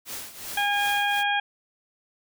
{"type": "noise with tremolo", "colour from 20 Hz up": "white", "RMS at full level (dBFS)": -34, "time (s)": [0.05, 1.24], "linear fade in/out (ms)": 50, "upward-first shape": "triangle", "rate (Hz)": 2.7, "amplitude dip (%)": 80}
{"type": "harmonic tone", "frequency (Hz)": 815, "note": "G#5", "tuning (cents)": -33, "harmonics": [1, 2, 3, 4], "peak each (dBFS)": [-25, -26, -30, -30], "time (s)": [0.57, 1.4], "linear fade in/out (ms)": 5}
{"effects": []}